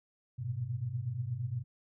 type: tone cluster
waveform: sine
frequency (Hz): 101.5 / 117.3 / 125.8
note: G#2 / A#2 / B2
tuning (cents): -39 / +11 / +32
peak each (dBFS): -40 / -40 / -35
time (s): 0.38-1.64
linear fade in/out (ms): 20
effects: none